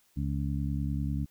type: harmonic tone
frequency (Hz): 70.1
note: C#2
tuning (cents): +20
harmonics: 1 / 2 / 3 / 4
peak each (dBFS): -32 / -32 / -36 / -38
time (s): 0.16-1.26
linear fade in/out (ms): 20
effects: white hiss -67 dBFS RMS until 1.3 s